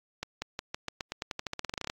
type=accelerating click train; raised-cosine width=0.2 ms; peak=-16 dBFS; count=21; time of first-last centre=0.23-1.899 s; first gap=190 ms; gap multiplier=0.9; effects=AAC 48 kbps